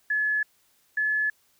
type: tone pair in turn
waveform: sine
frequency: 1710 / 1716.9 Hz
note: A6 / A6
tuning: -50 / -43 cents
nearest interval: unison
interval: 7 cents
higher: second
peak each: -22 dBFS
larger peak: neither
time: 0.1-0.43 / 0.97-1.3 s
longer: neither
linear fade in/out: 5 ms
effects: white hiss -65 dBFS RMS until 1.59 s